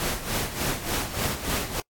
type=noise with tremolo; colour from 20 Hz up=pink; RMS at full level=-26 dBFS; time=0-1.8 s; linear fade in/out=0 ms; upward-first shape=sine; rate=3.4 Hz; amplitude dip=70%; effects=noise-tail reverb RT60 0.1 s tail -25 dB re dry + AAC 64 kbps